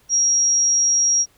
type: tone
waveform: sine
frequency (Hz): 5650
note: F8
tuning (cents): +19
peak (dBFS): -14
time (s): 0.09-1.26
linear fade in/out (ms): 50
effects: pink hiss -57 dBFS RMS until 1.37 s